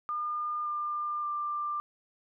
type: tone with pitch steps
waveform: sine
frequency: 1209 / 1197.9 / 1186.9 Hz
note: D6 / D6 / D6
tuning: +50 / +34 / +18 cents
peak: -30 dBFS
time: 0.09-1.8 s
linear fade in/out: 0 ms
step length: 570 ms
effects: none